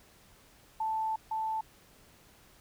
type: tone pair in turn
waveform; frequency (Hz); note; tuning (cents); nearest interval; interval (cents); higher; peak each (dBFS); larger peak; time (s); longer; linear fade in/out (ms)
sine; 880 / 880; A5 / A5; 0 / 0; unison; 0; neither; -29 / -30; first; 0.8-1.16 / 1.31-1.61; first; 5
effects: pink hiss -60 dBFS RMS until 2.6 s